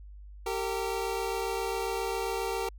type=tone pair together; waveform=25% pulse; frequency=389.2 / 456.6 Hz; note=G4 / A#4; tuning=-12 / -36 cents; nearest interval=minor third; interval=276 cents; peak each=-29 / -29 dBFS; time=0.46-2.69 s; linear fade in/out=5 ms; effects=added 50 Hz sine -44 dBFS peak until 2.78 s